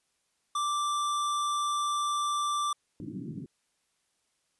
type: tone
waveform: square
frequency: 1174.7 Hz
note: D6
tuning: in tune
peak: -28 dBFS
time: 0.55-2.73 s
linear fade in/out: 5 ms
type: band-pass noise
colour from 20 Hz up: pink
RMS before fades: -39 dBFS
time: 3-3.46 s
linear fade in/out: 2 ms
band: 120 to 320 Hz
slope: 48 dB/octave
effects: white hiss -75 dBFS RMS until 4.59 s + resampled to 24000 Hz